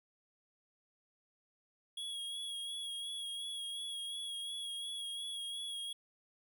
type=tone with vibrato; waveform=square; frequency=3322 Hz; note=G#7; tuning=in tune; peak=-40 dBFS; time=1.97-5.93 s; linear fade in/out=5 ms; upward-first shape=sine; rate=2.8 Hz; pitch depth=30 cents each way; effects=none